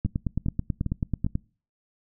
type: two click trains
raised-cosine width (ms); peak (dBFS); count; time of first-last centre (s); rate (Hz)
5; -13 / -15; 13 / 4; 0.05-1.354 / 0.06-1.265; 9.2 / 2.49
effects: noise-tail reverb RT60 0.4 s tail -25 dB re dry